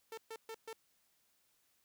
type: tone bursts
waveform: sawtooth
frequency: 447.4 Hz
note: A4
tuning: 29 cents sharp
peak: -40 dBFS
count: 4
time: 0.12-0.73 s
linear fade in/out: 2 ms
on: 55 ms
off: 130 ms
effects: white hiss -75 dBFS RMS until 1.84 s